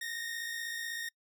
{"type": "tone pair together", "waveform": "sawtooth", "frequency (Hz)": [1804, 1860.1], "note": ["A6", "A#6"], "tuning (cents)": [43, -4], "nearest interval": "minor second", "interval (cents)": 53, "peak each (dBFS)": [-40, -34], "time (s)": [0.01, 1.09], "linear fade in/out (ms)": 5, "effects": ["noise-tail reverb RT60 0.1 s tail -26 dB re dry"]}